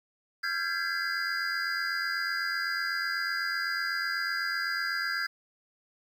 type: tone cluster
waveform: triangle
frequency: 1371 / 1590 / 1678 / 2032 / 4847 Hz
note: F6 / G6 / G#6 / B6 / D#8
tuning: -32 / +24 / +17 / +49 / -46 cents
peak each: -34 / -31 / -33 / -38 / -35 dBFS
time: 0.43-5.27 s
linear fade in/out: 10 ms
effects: 10-bit